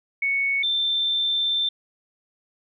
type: tone pair in turn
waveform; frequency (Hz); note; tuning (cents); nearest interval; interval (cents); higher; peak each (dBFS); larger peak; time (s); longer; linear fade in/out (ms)
sine; 2217 / 3561; C#7 / A7; 0 / +20; minor sixth; 820; second; -20; neither; 0.22-0.63 / 0.63-1.69; second; 5
effects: none